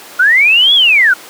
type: linear two-way sweep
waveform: sine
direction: up then down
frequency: 1396.9 to 3444 to 1396.9 Hz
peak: -5 dBFS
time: 0.19-1.14 s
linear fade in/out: 10 ms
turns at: 0.74 s
effects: pink hiss -32 dBFS RMS until 1.29 s + high-pass 400 Hz 12 dB/octave